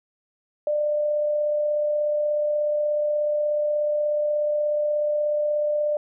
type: tone with amplitude modulation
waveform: sine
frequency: 596 Hz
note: D5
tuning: 25 cents sharp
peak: -19 dBFS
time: 0.67-5.97 s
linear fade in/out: 2 ms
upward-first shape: sine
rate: 36.6 Hz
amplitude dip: 25%
effects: none